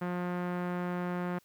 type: tone with low-pass filter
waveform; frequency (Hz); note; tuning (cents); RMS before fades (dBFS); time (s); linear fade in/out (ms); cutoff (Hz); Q
sawtooth; 177.8; F3; +31; -34; 0.01-1.39; 10; 1600; 1.3
effects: white hiss -67 dBFS RMS until 1.44 s